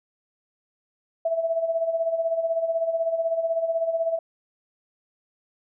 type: tone with tremolo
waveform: sine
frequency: 659.3 Hz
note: E5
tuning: in tune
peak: -19 dBFS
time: 1.25-4.19 s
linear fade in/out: 5 ms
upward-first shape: sine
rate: 16 Hz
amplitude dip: 65%
effects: none